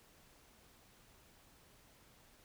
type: silence
effects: pink hiss -65 dBFS RMS until 2.44 s